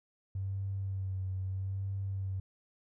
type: tone with vibrato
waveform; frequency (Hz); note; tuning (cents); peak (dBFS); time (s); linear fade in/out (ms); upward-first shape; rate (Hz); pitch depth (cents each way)
triangle; 95.9; G2; -37; -29; 0.35-2.4; 5; sine; 0.78; 33
effects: tanh soft clip ceiling -31 dBFS